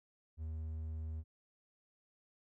triangle tone, 79.2 Hz, D#2, 31 cents sharp, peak -37 dBFS, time 0.37-1.24 s, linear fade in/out 50 ms, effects none

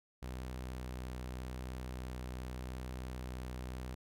sawtooth tone with vibrato, 63 Hz, B1, 35 cents sharp, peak -37 dBFS, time 0.22-3.95 s, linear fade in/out 10 ms, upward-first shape sine, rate 0.85 Hz, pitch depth 8 cents each way, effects none

